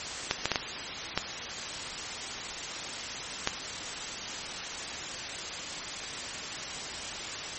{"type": "clicks", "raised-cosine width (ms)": 0.2, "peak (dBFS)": -7, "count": 6, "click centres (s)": [0.311, 0.456, 0.517, 0.558, 1.176, 3.474], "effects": ["white hiss -36 dBFS RMS until 7.58 s", "MP3 32 kbps"]}